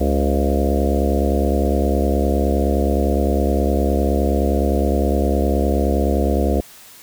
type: harmonic tone with a mistuned harmonic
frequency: 69.7 Hz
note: C#2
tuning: 10 cents sharp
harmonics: 1 / 3 / 4 / 5 / 6 / 7 / 8 / 9 / 10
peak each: -18 / -23 / -24 / -25 / -26 / -26 / -27 / -28 / -28 dBFS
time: 0-6.61 s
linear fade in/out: 10 ms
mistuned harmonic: 8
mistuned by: -50 cents
effects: white hiss -43 dBFS RMS until 7.02 s